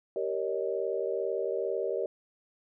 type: chord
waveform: sine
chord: Eb dominant seventh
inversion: first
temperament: just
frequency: 388.9 / 466.7 / 560 / 622.3 Hz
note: G4 / Bb4 / Db5 / Eb5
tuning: -14 / +2 / +18 / 0 cents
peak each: -33 / -33 / -35 / -36 dBFS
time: 0.16-2.06 s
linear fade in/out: 2 ms
effects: none